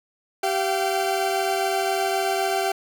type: tone cluster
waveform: 40% pulse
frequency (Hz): 388.8 / 686 / 770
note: G4 / F5 / G5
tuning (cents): -14 / -31 / -31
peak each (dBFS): -25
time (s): 0.43-2.72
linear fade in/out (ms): 5
effects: none